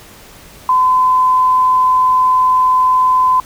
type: tone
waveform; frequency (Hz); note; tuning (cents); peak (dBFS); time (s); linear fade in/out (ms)
sine; 1019; C6; -46; -8; 0.69-3.4; 2
effects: pink hiss -39 dBFS RMS until 3.45 s